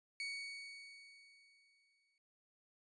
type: tone with exponential decay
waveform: 30% pulse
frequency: 2236 Hz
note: C#7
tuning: 14 cents sharp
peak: -37 dBFS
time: 0.2-2.18 s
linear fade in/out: 1 ms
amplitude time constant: 430 ms
effects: resampled to 22050 Hz